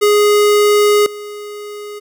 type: tone with level steps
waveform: square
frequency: 415.3 Hz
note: G#4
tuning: in tune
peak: -9 / -27 dBFS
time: 0.01-2 s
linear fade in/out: 20 ms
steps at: 1.06 s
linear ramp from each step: 2 ms
effects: none